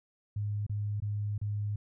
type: tone with dropouts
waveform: sine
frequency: 103.7 Hz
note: G#2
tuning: 2 cents flat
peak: -30 dBFS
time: 0.36-1.76 s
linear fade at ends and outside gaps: 5 ms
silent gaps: 0.666-0.695 / 1.002-1.021 / 1.38-1.414 s
effects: none